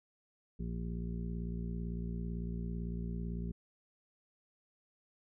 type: harmonic tone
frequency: 57.9 Hz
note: A#1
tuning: 11 cents flat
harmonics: 1 / 2 / 3 / 4 / 6 / 7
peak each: -39 / -46 / -40 / -46 / -55 / -52 dBFS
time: 0.59-3.52 s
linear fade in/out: 10 ms
effects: none